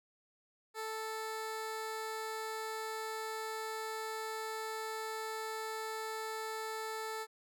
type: tone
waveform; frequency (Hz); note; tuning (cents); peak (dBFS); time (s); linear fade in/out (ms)
15% pulse; 440; A4; 0; -32; 0.74-7.27; 50
effects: none